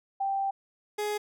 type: tone pair in turn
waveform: sine / 30% pulse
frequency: 784 / 418.3 Hz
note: G5 / G#4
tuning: 0 / +12 cents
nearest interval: major seventh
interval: 1088 cents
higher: first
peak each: -26 dBFS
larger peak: neither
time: 0.2-0.51 / 0.98-1.18 s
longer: first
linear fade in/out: 10 ms
effects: none